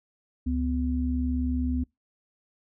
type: tone pair together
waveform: sine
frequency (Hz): 70.89 / 251.3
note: C#2 / B3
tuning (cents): +39 / +30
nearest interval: octave + minor seventh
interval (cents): 2191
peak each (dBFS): -27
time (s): 0.46-1.84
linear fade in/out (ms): 10
effects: noise-tail reverb RT60 0.2 s tail -26 dB re dry